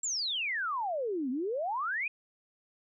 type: exponential two-way sweep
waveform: sine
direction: down then up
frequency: 7650 to 242.7 to 2553 Hz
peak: -30 dBFS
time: 0.03-2.08 s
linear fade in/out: 5 ms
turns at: 1.3 s
effects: none